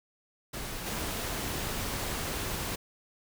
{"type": "noise with level steps", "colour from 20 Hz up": "pink", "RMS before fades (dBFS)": [-38, -34], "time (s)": [0.53, 2.76], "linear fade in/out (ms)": 10, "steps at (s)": 0.86, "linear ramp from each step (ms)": 2, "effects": []}